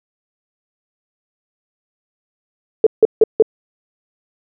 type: tone bursts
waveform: sine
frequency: 440 Hz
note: A4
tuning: in tune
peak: -4 dBFS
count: 4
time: 2.84-3.424 s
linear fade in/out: 2 ms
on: 26 ms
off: 160 ms
effects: none